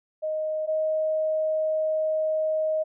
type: tone pair in turn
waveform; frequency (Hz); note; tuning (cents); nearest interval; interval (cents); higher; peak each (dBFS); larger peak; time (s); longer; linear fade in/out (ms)
sine; 622.3 / 626.3; D#5 / D#5; 0 / +11; unison; 11; second; -25 / -22; second; 0.22-0.67 / 0.67-2.84; second; 20
effects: none